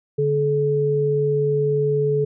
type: tone pair together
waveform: sine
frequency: 144.81 / 429.2 Hz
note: D3 / A4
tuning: -24 / -43 cents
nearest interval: octave + perfect fifth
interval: 1881 cents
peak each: -22 / -18 dBFS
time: 0.18-2.25 s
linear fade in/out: 10 ms
effects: none